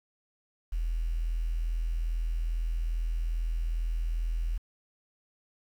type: tone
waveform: sine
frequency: 41.2 Hz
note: E1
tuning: in tune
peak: -27 dBFS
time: 0.72-4.58 s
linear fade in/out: 10 ms
effects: 9-bit